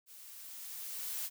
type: noise with level ramp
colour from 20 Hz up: blue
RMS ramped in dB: -54 to -37 dBFS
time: 0.06-1.3 s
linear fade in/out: 50 ms
effects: none